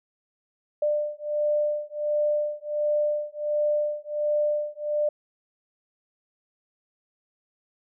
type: beating tone pair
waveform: sine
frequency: 595 / 596.4 Hz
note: D5 / D5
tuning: +22 / +27 cents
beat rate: 1.4 Hz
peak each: -26 dBFS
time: 0.82-5.09 s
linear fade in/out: 5 ms
effects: none